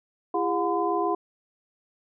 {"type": "tone cluster", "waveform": "sine", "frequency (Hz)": [338.4, 405.7, 721, 1018], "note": ["E4", "G#4", "F#5", "C6"], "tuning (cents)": [45, -41, -45, -48], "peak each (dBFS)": -28, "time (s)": [0.34, 1.15], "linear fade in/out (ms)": 5, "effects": []}